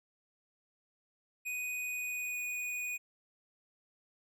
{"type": "tone with pitch glide", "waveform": "square", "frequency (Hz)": [2489, 2472], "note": ["D#7", "D#7"], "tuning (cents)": [0, -12], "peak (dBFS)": -36, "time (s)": [1.45, 2.98], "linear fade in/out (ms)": 20, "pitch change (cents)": -12, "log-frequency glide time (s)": [1.75, 2.55], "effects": []}